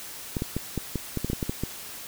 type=clicks; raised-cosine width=3 ms; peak=-14 dBFS; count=12; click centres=0.368 / 0.421 / 0.566 / 0.777 / 0.957 / 1.173 / 1.246 / 1.3 / 1.332 / 1.428 / 1.495 / 1.636 s; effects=white hiss -40 dBFS RMS until 2.07 s